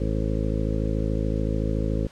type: harmonic tone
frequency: 53.7 Hz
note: A1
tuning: 41 cents flat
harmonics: 1 / 2 / 3 / 4 / 5 / 6 / 8 / 9 / 10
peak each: -26 / -29 / -31 / -32 / -33 / -34 / -35 / -36 / -36 dBFS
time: 0-2.07 s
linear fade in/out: 5 ms
effects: pink hiss -51 dBFS RMS until 2.11 s + low-pass 7000 Hz 12 dB/octave